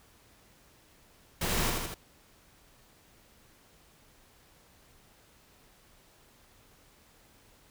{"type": "noise with echo", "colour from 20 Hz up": "pink", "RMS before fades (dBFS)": -31, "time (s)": [1.41, 1.7], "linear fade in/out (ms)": 5, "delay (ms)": 81, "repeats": 3, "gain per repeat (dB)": -3, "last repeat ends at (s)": 1.943, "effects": ["pink hiss -61 dBFS RMS until 7.7 s"]}